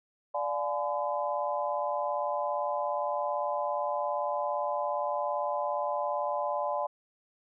sine chord, D diminished seventh, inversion none, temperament just, 587.3 / 704.8 / 845.8 / 1014.9 Hz, D5 / F5 / Ab5 / Cb6, 0 / +16 / +31 / +47 cents, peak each -32 / -36 / -34 / -34 dBFS, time 0.34-6.87 s, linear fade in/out 10 ms, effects none

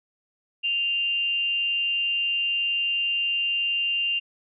sine tone with frequency modulation, 2791 Hz, F7, 2 cents flat, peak -22 dBFS, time 0.63-4.2 s, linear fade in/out 20 ms, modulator 283 Hz, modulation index 0.22, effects none

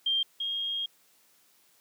sine tone pair in turn, 3180 / 3247 Hz, G7 / G#7, +24 / -40 cents, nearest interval unison, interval 36 cents, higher second, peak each -24 / -29 dBFS, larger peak first, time 0.06-0.23 / 0.4-0.86 s, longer second, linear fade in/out 5 ms, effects white hiss -64 dBFS RMS until 1.8 s + high-pass 150 Hz 12 dB/octave

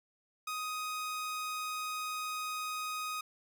sawtooth tone, 1251 Hz, D#6, 9 cents sharp, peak -32 dBFS, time 0.47-3.21 s, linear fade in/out 5 ms, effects none

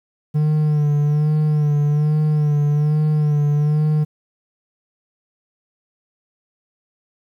triangle tone with vibrato, 149.7 Hz, D3, 33 cents sharp, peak -12 dBFS, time 0.34-4.05 s, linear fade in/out 20 ms, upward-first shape sine, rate 1.2 Hz, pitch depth 39 cents each way, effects 9-bit

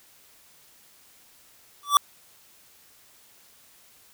square tone with exponential growth, 1156 Hz, D6, 28 cents flat, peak -11 dBFS, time 1.83-1.97 s, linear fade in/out 1 ms, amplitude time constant 30 ms, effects white hiss -56 dBFS RMS until 4.13 s

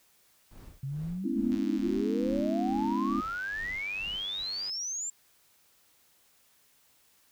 brown noise with tremolo, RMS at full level -46 dBFS, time 0.51-4.45 s, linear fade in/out 0 ms, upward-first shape sine, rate 2.3 Hz, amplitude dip 100%
sine exponential sweep, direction up, 131.6 to 7459 Hz, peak -32 dBFS, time 0.83-5.1 s, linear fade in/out 5 ms
sine chord, C# minor seventh, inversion second, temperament equal, 207.7 / 246.9 / 277.2 / 329.6 Hz, G#3 / B3 / C#4 / E4, 0 / 0 / 0 / 0 cents, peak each -33 / -33 / -32 / -33 dBFS, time 1.24-3.21 s, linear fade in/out 10 ms
click train, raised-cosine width 0.2 ms, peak -31 dBFS, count 315, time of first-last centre 1.52-4.695 s, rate 98.9 Hz
effects white hiss -65 dBFS RMS until 7.31 s

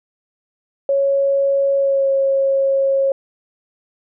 sine tone with pitch glide, 553 to 544.4 Hz, C#5 to C#5, -4 to -31 cents, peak -13 dBFS, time 0.89-3.12 s, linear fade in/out 2 ms, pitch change -27 cents, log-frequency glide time 1.77-2.09 s, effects none

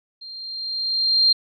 sine tone with level ramp, 4186 Hz, C8, in tune, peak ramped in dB -35 to -11 dBFS, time 0.21-1.33 s, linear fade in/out 10 ms, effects MP3 96 kbps

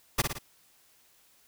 pink noise with echo, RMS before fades -24 dBFS, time 0.18-0.22 s, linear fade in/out 10 ms, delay 56 ms, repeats 3, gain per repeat -5 dB, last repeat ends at 0.388 s, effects white hiss -63 dBFS RMS until 1.47 s

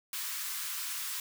white high-pass noise, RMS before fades -37 dBFS, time 0.13-1.2 s, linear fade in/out 2 ms, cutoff 1000 Hz, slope 48 dB/octave, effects none

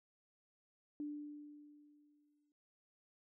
sine tone with exponential decay, 295 Hz, D4, 8 cents sharp, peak -39 dBFS, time 1-2.52 s, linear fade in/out 1 ms, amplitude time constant 330 ms, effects none

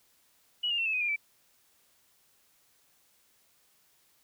sine tone with pitch steps, 2924 / 2813 / 2706 / 2603 / 2505 / 2410 / 2318 Hz, F#7 / F7 / E7 / E7 / D#7 / D7 / D7, -21 / +12 / +45 / -22 / +11 / +44 / -23 cents, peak -27 dBFS, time 0.63-1.162 s, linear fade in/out 10 ms, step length 76 ms, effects white hiss -67 dBFS RMS until 4.23 s

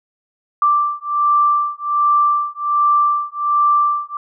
sine beating tone pair, 1174.7 / 1176 Hz, D6 / D6, 0 / +2 cents, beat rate 1.3 Hz, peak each -16 dBFS, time 0.62-4.17 s, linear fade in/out 2 ms, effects none

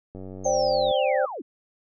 click train, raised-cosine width 2 ms, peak -26 dBFS, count 73, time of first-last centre 0.15-0.911 s, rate 94.6 Hz
sine linear sweep, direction down, 6460 to 220 Hz, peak -31 dBFS, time 0.44-1.42 s, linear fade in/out 10 ms
sine chord, C suspended second, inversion none, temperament equal with one note detuned, 523.3 / 592.4 / 784 Hz, C5 / D5 / G5, 0 / +15 / 0 cents, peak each -23 / -24 / -26 dBFS, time 0.45-1.26 s, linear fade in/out 10 ms
effects none

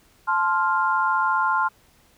sine chord, F major, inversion first, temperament just, 873.1 / 1047.7 / 1396.9 Hz, A5 / C6 / F6, -14 / +2 / 0 cents, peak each -24 / -22 / -23 dBFS, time 0.27-1.69 s, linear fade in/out 20 ms, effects pink hiss -58 dBFS RMS until 2.17 s

